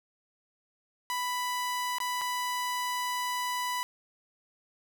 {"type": "tone with dropouts", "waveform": "sawtooth", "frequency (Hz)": 990, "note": "B5", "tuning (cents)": 4, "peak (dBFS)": -26, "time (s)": [1.1, 3.83], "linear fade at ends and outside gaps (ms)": 0, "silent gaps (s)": [[1.984, 2.002], [2.212, 2.216]], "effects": []}